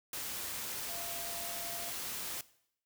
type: tone in noise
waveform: sine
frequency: 686 Hz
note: F5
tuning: 31 cents flat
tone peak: -47 dBFS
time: 0.89-1.9 s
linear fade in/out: 2 ms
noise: white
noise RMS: -40 dBFS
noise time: 0.13-2.41 s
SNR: -10 dB
effects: noise-tail reverb RT60 0.7 s tail -19 dB re dry